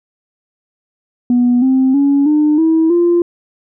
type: tone with pitch steps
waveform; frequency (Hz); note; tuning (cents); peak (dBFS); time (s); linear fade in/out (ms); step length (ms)
sine; 244.6 / 262.2 / 281 / 301.1 / 322.8 / 345.9; B3 / C4 / C#4 / D4 / E4 / F4; -16 / +4 / +24 / +43 / -36 / -17; -7; 1.3-3.22; 2; 320
effects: tanh soft clip ceiling -5 dBFS